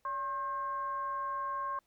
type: tone with frequency modulation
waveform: sine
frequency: 1076 Hz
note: C6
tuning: 48 cents sharp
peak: -33 dBFS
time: 0.05-1.79 s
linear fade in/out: 2 ms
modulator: 502 Hz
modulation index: 0.41
effects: pink hiss -75 dBFS RMS until 1.86 s